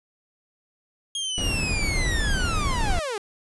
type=linear sweep; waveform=sawtooth; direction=down; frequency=3270 to 388.8 Hz; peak=-23 dBFS; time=1.15-3.18 s; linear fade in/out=2 ms
type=noise; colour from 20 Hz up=brown; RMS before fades=-25 dBFS; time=1.38-2.99 s; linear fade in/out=0 ms
effects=resampled to 24000 Hz